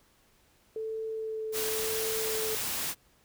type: tone with vibrato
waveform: sine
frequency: 440 Hz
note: A4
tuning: in tune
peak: -32 dBFS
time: 0.76-2.55 s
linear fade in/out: 2 ms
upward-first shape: sine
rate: 0.96 Hz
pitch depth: 10 cents each way
type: noise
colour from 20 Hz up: white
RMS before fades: -33 dBFS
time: 1.52-2.95 s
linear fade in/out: 50 ms
effects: pink hiss -65 dBFS RMS until 3.24 s